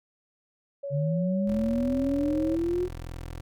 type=tone with pitch glide; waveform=sine; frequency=560 to 546.6 Hz; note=C#5 to C#5; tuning=+18 to -24 cents; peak=-31 dBFS; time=0.83-2.56 s; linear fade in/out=10 ms; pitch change=-42 cents; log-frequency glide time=2.27-2.38 s
type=linear sweep; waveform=sine; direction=up; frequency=138.59 to 366.2 Hz; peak=-24 dBFS; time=0.9-2.89 s; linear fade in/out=50 ms
type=tone; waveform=20% pulse; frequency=41.98 Hz; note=E1; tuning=32 cents sharp; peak=-31 dBFS; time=1.47-3.41 s; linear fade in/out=10 ms
effects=none